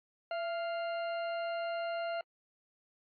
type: harmonic tone with a mistuned harmonic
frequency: 698.5 Hz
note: F5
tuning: in tune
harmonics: 1 / 2 / 3 / 4 / 6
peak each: -34 / -43 / -50 / -48 / -54 dBFS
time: 0.31-2.21 s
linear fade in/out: 2 ms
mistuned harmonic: 1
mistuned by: -63 cents
effects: AAC 48 kbps